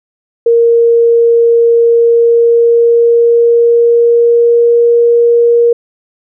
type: tone with pitch glide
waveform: sine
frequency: 466.2 to 471.3 Hz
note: A#4 to A#4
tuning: 0 to +19 cents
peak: -4 dBFS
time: 0.46-5.73 s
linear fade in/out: 5 ms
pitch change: +19 cents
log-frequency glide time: 1.84-4.79 s
effects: none